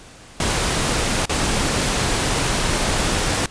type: noise with dropouts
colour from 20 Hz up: pink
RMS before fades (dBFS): -20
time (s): 0.4-3.46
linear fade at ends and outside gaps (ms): 2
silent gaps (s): 1.256-1.294
effects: pink hiss -43 dBFS RMS until 3.5 s + resampled to 22050 Hz